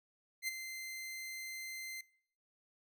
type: tone with ADSR envelope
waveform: sawtooth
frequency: 2078 Hz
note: C7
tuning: 12 cents flat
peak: -30 dBFS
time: 0.42-2.01 s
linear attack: 60 ms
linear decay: 16 ms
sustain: -10 dB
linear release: 4 ms
effects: noise-tail reverb RT60 0.6 s tail -22 dB re dry